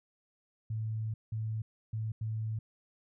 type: tone bursts at uneven times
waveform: sine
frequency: 110 Hz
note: A2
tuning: in tune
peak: -32 dBFS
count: 4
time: 0.7-1.14 / 1.32-1.62 / 1.93-2.12 / 2.21-2.59 s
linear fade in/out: 5 ms
effects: none